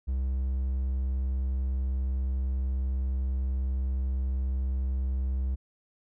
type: tone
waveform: triangle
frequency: 65.3 Hz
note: C2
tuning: 3 cents flat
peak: -24 dBFS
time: 0.07-5.56 s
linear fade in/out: 20 ms
effects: none